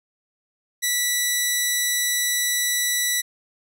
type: tone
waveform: 10% pulse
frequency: 1960 Hz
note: B6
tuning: 14 cents flat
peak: -11 dBFS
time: 0.82-3.22 s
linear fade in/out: 20 ms
effects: none